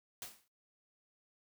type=noise with exponential decay; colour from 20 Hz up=white; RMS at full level=-42 dBFS; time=0.22-0.48 s; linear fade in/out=1 ms; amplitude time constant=55 ms; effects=noise-tail reverb RT60 0.2 s tail -21 dB re dry